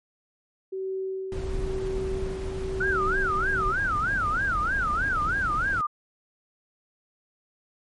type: tone with tremolo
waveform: sine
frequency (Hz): 381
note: G4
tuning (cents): -49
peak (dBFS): -27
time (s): 0.72-3.72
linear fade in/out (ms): 10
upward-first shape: sine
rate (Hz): 1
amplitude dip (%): 50
type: noise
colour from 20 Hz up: brown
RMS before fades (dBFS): -32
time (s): 1.32-5.81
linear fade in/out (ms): 0
type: tone with vibrato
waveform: sine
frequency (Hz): 1396.9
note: F6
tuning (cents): 0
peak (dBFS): -23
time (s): 2.8-5.87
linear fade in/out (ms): 10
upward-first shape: sine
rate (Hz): 3.2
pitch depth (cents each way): 270
effects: MP3 48 kbps